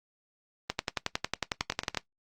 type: two click trains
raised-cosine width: 0.2 ms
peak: -10 / -16 dBFS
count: 15 / 4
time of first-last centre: 0.7-1.973 / 1.61-1.947 s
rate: 11 / 8.91 Hz
effects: noise-tail reverb RT60 0.1 s tail -17 dB re dry + Opus 32 kbps